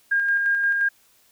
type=tone with tremolo; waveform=sine; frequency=1615 Hz; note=G#6; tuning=49 cents flat; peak=-17 dBFS; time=0.11-0.89 s; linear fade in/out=10 ms; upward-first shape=square; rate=5.7 Hz; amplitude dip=30%; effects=white hiss -59 dBFS RMS until 1.31 s